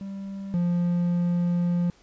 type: tone pair in turn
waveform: triangle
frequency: 196 / 174.62 Hz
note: G3 / F3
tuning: 0 / 0 cents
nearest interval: major second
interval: 200 cents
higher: first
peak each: -30 / -19 dBFS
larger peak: second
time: 0.01-0.54 / 0.54-1.9 s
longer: second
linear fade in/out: 0 ms
effects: pink hiss -58 dBFS RMS until 2.02 s + resampled to 16000 Hz